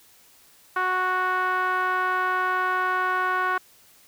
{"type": "tone with low-pass filter", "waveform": "5% pulse", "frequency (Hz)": 368.9, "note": "F#4", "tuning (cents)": -5, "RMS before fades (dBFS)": -24, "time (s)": [0.76, 3.58], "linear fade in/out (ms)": 5, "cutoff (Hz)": 1300, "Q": 4.8, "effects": ["white hiss -55 dBFS RMS until 4.07 s"]}